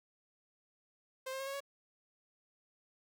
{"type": "tone with pitch steps", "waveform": "sawtooth", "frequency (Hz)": [523.3, 531.8, 540.5, 549.3, 558.3], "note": ["C5", "C5", "C#5", "C#5", "C#5"], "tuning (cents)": [0, 28, -44, -16, 12], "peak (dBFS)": -35, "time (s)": [1.26, 1.605], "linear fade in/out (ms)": 10, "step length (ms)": 69, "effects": []}